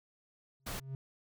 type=tone with exponential growth; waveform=triangle; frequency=134.3 Hz; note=C3; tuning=46 cents sharp; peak=-33 dBFS; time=0.6-0.95 s; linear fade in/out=0 ms; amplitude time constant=75 ms
type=noise; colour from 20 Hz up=pink; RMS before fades=-40 dBFS; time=0.66-0.8 s; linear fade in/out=10 ms
effects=none